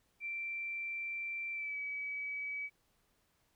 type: tone with pitch glide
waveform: sine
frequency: 2349 to 2282 Hz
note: D7 to C#7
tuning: 0 to +50 cents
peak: -37 dBFS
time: 0.2-2.7 s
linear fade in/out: 50 ms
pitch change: -50 cents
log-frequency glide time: 1.52-1.78 s
effects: pink hiss -75 dBFS RMS until 3.55 s